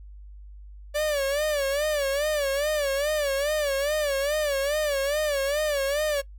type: tone with vibrato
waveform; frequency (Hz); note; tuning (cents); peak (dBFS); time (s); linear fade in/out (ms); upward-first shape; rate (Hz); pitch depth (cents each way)
45% pulse; 578; D5; -28; -23; 0.94-6.22; 20; sine; 2.4; 110
effects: noise-tail reverb RT60 0.1 s tail -21 dB re dry + added 50 Hz sine -41 dBFS peak until 6.38 s